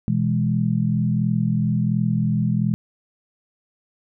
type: chord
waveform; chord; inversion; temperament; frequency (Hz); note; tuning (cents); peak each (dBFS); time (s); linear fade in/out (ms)
sine; E major; second; equal; 123.47 / 164.81 / 207.7; B2 / E3 / G#3; 0 / 0 / 0; -22; 0.08-2.74; 0
effects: none